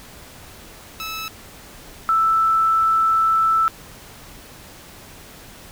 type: tone pair in turn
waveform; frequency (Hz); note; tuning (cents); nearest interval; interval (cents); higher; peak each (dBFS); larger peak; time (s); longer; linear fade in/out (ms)
15% pulse / sine; 1305 / 1320.9; E6 / E6; -18 / +3; unison; 21; second; -21 / -14; second; 1-1.28 / 2.09-3.68; second; 0
effects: pink hiss -42 dBFS RMS until 5.71 s